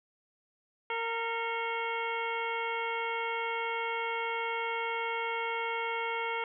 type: harmonic tone with a mistuned harmonic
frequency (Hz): 460.8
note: A#4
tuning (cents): -20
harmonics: 1 / 2 / 3 / 4 / 5 / 6 / 7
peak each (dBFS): -37 / -35 / -39 / -46 / -37 / -43 / -46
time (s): 0.9-6.44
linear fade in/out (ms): 2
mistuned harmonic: 5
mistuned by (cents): -87
effects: none